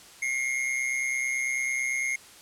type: tone with amplitude modulation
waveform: square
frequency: 2142 Hz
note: C7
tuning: 40 cents sharp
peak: -24 dBFS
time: 0.22-2.16 s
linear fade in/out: 5 ms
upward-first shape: sine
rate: 129 Hz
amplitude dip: 60%
effects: white hiss -50 dBFS RMS until 2.41 s + low-pass 10000 Hz 12 dB/octave